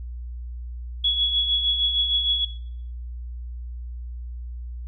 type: tone with tremolo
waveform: sine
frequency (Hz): 3367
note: G#7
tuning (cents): +23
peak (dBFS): -16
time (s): 1.04-2.45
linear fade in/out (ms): 5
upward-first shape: triangle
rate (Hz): 6.5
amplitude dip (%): 55
effects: noise-tail reverb RT60 0.7 s tail -18 dB re dry + added 60 Hz sine -31 dBFS peak until 4.87 s